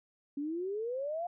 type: exponential sweep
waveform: sine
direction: up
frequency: 277.6 to 717 Hz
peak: -33 dBFS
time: 0.37-1.27 s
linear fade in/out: 5 ms
effects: none